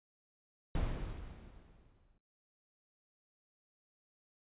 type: noise with exponential decay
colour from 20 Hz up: brown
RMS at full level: -33 dBFS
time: 0.75-2.18 s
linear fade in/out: 1 ms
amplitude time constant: 310 ms
effects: noise-tail reverb RT60 0.3 s tail -26 dB re dry + resampled to 8000 Hz